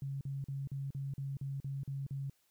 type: tone bursts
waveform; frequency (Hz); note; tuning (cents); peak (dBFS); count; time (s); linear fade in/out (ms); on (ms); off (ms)
sine; 137.6; C#3; -12; -36; 10; 0.02-2.298; 2; 190; 42
effects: white hiss -74 dBFS RMS until 2.5 s